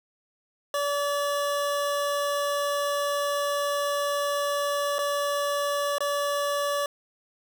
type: tone with dropouts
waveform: 25% pulse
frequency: 574 Hz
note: D5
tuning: 40 cents flat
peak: -21 dBFS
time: 0.74-6.86 s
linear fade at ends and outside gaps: 2 ms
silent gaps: 4.984-4.989 / 5.983-6.005 s
effects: none